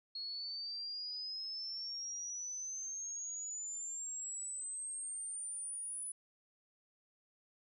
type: exponential sweep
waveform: sine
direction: up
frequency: 4306 to 10000 Hz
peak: -40 dBFS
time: 0.15-6.12 s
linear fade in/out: 5 ms
effects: none